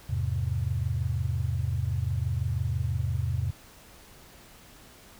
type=chord; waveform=sine; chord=E augmented; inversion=none; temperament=just; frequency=82.41 / 103.01 / 128.76 Hz; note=E2 / G#2 / B#2; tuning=0 / -14 / -27 cents; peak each=-30 dBFS; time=0.09-3.51 s; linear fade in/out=10 ms; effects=pink hiss -52 dBFS RMS until 5.19 s